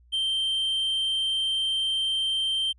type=tone; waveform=triangle; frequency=3136 Hz; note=G7; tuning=in tune; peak=-22 dBFS; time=0.12-2.73 s; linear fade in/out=20 ms; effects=added 60 Hz sine -54 dBFS peak until 2.78 s + resampled to 24000 Hz